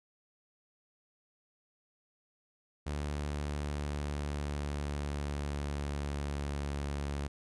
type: tone with pitch glide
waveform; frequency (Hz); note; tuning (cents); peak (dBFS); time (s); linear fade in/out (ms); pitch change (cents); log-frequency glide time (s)
sawtooth; 73.2 to 71.28; D2 to C#2; -5 to +49; -30; 2.86-7.28; 10; -46; 3.58-6.89
effects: resampled to 24000 Hz